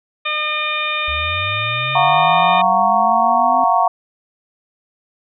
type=harmonic tone; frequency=607 Hz; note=D#5; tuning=43 cents flat; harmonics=1 / 2 / 3 / 4 / 5 / 6; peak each=-30 / -23 / -29 / -21 / -31 / -25 dBFS; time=0.25-2.62 s; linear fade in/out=10 ms
type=linear sweep; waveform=sine; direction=up; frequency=71.2 to 260.5 Hz; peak=-26 dBFS; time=1.08-3.64 s; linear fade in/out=0 ms
type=chord; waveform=sine; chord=Gb major seventh; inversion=third; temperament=just; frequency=693.7 / 740 / 925 / 1110 Hz; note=F5 / Gb5 / Bb5 / Db6; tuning=-12 / 0 / -14 / +2 cents; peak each=-17 dBFS; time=1.95-3.88 s; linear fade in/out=5 ms
effects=none